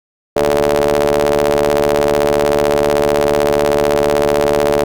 sawtooth ring-modulated tone, 73.42 Hz, D2, in tune, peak -4 dBFS, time 0.36-4.84 s, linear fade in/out 5 ms, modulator 506 Hz, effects none

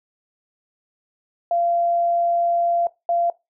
sine tone bursts at uneven times, 688 Hz, F5, 26 cents flat, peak -17 dBFS, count 2, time 1.51-2.87 / 3.09-3.3 s, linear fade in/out 2 ms, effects noise-tail reverb RT60 0.2 s tail -19 dB re dry

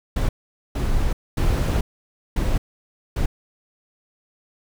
brown noise bursts at uneven times, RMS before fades -20 dBFS, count 5, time 0.16-0.29 / 0.75-1.13 / 1.37-1.81 / 2.36-2.58 / 3.16-3.26 s, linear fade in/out 5 ms, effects none

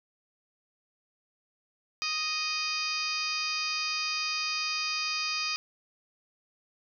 harmonic tone with a mistuned harmonic, 622.3 Hz, D#5, in tune, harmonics 2 / 3 / 4 / 5 / 6 / 7 / 8 / 9 / 10, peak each -37 / -45 / -33 / -43 / -42 / -41 / -33 / -42 / -45 dBFS, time 2.02-5.56 s, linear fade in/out 0 ms, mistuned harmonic 8, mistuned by -35 cents, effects none

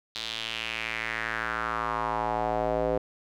square tone with band-pass filter sweep, 56.3 Hz, A1, 40 cents sharp, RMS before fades -30 dBFS, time 0.15-2.98 s, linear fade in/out 5 ms, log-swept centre 3900 to 520 Hz, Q 3.3, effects none

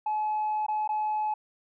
sine tone with dropouts, 854 Hz, G#5, 48 cents sharp, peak -24 dBFS, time 0.06-1.34 s, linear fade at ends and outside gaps 5 ms, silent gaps 0.665-0.683 / 0.877-0.89 s, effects tanh soft clip ceiling -23 dBFS

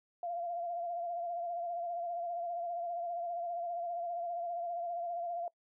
sine tone with vibrato, 691 Hz, F5, 19 cents flat, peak -35 dBFS, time 0.23-5.48 s, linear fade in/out 2 ms, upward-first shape sine, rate 15 Hz, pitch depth 42 cents each way, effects noise-tail reverb RT60 0.1 s tail -22 dB re dry

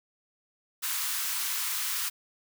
white high-pass noise, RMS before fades -31 dBFS, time 0.82-2.1 s, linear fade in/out 20 ms, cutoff 950 Hz, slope 48 dB/octave, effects none

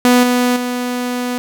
sawtooth tone with level steps, 246.9 Hz, B3, in tune, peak -4 / -8 / -14 dBFS, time 0.05-1.38 s, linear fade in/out 0 ms, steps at 0.23 / 0.56 s, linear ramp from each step 5 ms, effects none

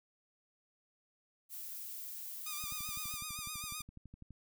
violet noise, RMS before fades -45 dBFS, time 1.49-3.2 s, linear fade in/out 50 ms
5% pulse tone with vibrato, 1210 Hz, D#6, 49 cents flat, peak -29 dBFS, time 2.46-3.82 s, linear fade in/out 5 ms, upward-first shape sine, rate 7.8 Hz, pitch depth 54 cents each way
click train, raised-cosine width 5 ms, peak -39 dBFS, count 21, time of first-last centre 2.64-4.307 s, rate 12 Hz
effects none

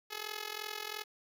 5% pulse tone with amplitude modulation, 425.4 Hz, G#4, 42 cents sharp, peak -24 dBFS, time 0.1-1.04 s, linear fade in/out 20 ms, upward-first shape sine, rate 42.9 Hz, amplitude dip 85%, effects none

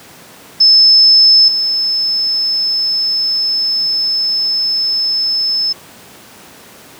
sine tone with level steps, 5240 Hz, E8, 11 cents flat, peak -4 / -12 dBFS, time 0.6-5.73 s, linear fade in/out 10 ms, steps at 1.48 s, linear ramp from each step 2 ms, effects pink hiss -38 dBFS RMS until 6.99 s + high-pass 150 Hz 12 dB/octave

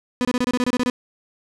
35% pulse tone bursts, 248.4 Hz, B3, 10 cents sharp, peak -16 dBFS, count 11, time 0.21-0.899 s, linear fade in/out 0 ms, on 39 ms, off 26 ms, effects low-pass 8000 Hz 12 dB/octave

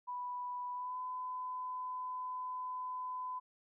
sine tone with pitch glide, 987 to 1008.9 Hz, B5 to B5, -1 to +37 cents, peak -38 dBFS, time 0.07-3.4 s, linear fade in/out 20 ms, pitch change +38 cents, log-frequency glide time 0.73-0.98 s, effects none

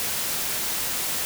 white noise, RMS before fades -27 dBFS, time 0-1.25 s, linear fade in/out 0 ms, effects none

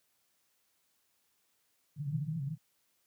white band-pass noise, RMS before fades -36 dBFS, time 1.96-2.58 s, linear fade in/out 50 ms, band 130 to 160 Hz, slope 96 dB/octave, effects white hiss -75 dBFS RMS until 3.06 s + high-pass 60 Hz 12 dB/octave

